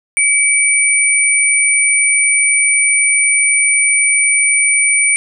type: tone pair together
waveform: sine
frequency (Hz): 2277 / 9132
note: C#7 / D9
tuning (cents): +46 / -50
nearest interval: 2 octaves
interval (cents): 2404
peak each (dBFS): -12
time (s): 0.17-5.16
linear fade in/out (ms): 0
effects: none